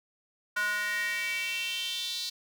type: tone with high-pass filter sweep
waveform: square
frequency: 208.1 Hz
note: G#3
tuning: 4 cents sharp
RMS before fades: -32 dBFS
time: 0.56-2.3 s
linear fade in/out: 10 ms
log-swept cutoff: 1400 to 4200 Hz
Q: 5.3
effects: none